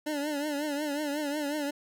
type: tone with vibrato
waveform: 25% pulse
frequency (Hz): 293.7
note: D4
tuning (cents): 0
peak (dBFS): -26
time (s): 0.06-1.71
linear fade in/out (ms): 10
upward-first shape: triangle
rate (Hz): 5.5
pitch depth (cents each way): 95
effects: none